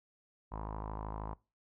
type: tone with low-pass filter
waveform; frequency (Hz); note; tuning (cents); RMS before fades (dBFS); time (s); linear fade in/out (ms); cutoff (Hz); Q
sawtooth; 53; G#1; +36; -41; 0.51-1.35; 20; 980; 6.2
effects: noise-tail reverb RT60 0.3 s tail -23 dB re dry